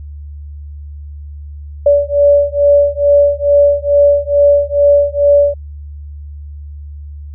sine beating tone pair, 573 / 575.3 Hz, D5 / D5, -43 / -36 cents, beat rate 2.3 Hz, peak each -10 dBFS, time 1.86-5.54 s, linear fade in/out 5 ms, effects added 73 Hz sine -26 dBFS peak until 7.34 s

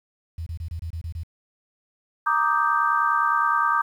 sine tone bursts, 82.41 Hz, E2, in tune, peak -28 dBFS, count 8, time 0.38-1.234 s, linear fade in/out 5 ms, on 84 ms, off 26 ms
sine chord, Eb major seventh, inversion second, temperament equal, 932.3 / 1174.7 / 1244.5 / 1568 Hz, Bb5 / D6 / Eb6 / G6, 0 / 0 / 0 / 0 cents, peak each -26 / -22 / -24 / -25 dBFS, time 2.26-3.82 s, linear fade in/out 10 ms
effects 9-bit

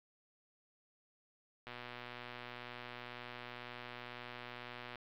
click train, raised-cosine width 0.3 ms, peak -30 dBFS, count 402, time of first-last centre 1.67-4.957 s, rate 122 Hz, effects low-pass 4000 Hz 12 dB/octave + 11-bit

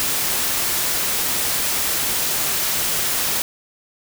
white noise, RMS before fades -21 dBFS, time 0-3.42 s, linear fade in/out 0 ms, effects none

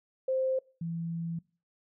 sine tone pair in turn, 523.3 / 167.03 Hz, C5 / E3, 0 / +23 cents, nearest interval octave + minor sixth, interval 1977 cents, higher first, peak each -26 / -32 dBFS, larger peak first, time 0.28-0.59 / 0.81-1.39 s, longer second, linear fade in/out 5 ms, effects noise-tail reverb RT60 0.4 s tail -24 dB re dry

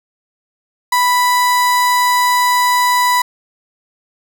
35% pulse tone, 987.8 Hz, B5, in tune, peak -9 dBFS, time 0.92-3.22 s, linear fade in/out 5 ms, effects 7-bit

